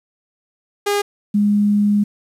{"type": "tone pair in turn", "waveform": ["sawtooth", "sine"], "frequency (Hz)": [407.7, 206.1], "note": ["G#4", "G#3"], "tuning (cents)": [-32, -13], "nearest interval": "octave", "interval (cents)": 1181, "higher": "first", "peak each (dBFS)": -12, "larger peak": "neither", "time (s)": [[0.86, 1.02], [1.34, 2.04]], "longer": "second", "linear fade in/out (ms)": 10, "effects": ["resampled to 32000 Hz", "8-bit"]}